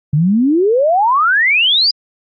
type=exponential sweep; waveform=sine; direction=up; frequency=140 to 4978 Hz; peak=-9 dBFS; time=0.13-1.91 s; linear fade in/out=5 ms; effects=Opus 32 kbps